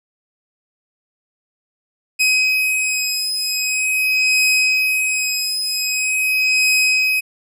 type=beating tone pair; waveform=sawtooth; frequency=2528 / 2528.44 Hz; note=D#7 / D#7; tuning=+27 / +27 cents; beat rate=0.44 Hz; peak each=-15 dBFS; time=2.19-7.21 s; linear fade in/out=20 ms; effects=low-pass 12000 Hz 12 dB/octave